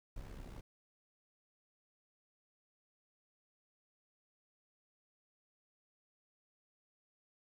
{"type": "noise with amplitude modulation", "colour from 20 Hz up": "brown", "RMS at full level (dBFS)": -45, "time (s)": [0.16, 0.61], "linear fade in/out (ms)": 5, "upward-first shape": "sine", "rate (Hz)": 67.2, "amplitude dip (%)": 65, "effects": []}